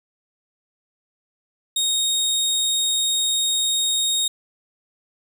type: tone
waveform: 25% pulse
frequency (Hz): 3729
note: A#7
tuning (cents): 0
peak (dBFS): -15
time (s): 1.76-4.28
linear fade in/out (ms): 5
effects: none